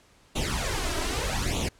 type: noise with flanger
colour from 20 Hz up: pink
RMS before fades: -28 dBFS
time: 0.35-1.69 s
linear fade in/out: 10 ms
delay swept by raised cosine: 0.29 to 3.09 ms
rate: 0.81 Hz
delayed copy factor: +0.8
effects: pink hiss -59 dBFS RMS until 1.79 s + low-pass 9000 Hz 12 dB/octave

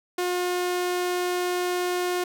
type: tone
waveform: sawtooth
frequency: 358.3 Hz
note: F4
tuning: 44 cents sharp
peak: -20 dBFS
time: 0.18-2.24 s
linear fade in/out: 5 ms
effects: none

